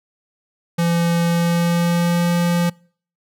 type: tone with pitch glide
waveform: square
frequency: 170 to 172.97 Hz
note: F3 to F3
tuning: -46 to -16 cents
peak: -16 dBFS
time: 0.78-2.7 s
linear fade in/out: 10 ms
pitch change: +30 cents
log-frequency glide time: 1.25-2.3 s
effects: noise-tail reverb RT60 0.5 s tail -26 dB re dry